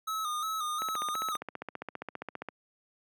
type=tone with vibrato; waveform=square; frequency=1257 Hz; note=D#6; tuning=17 cents sharp; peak=-32 dBFS; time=0.07-1.37 s; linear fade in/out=10 ms; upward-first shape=square; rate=2.8 Hz; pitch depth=50 cents each way
type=click train; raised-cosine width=0.5 ms; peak=-22 dBFS; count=26; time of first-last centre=0.82-2.487 s; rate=15 Hz
effects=high-pass 200 Hz 12 dB/octave